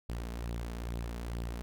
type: tone with flanger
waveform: sawtooth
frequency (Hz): 58.27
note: A#1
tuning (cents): 0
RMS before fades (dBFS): -38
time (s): 0.09-1.62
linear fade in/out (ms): 0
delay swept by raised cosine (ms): 0.23 to 4.73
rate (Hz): 2.3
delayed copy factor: +0.5
effects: none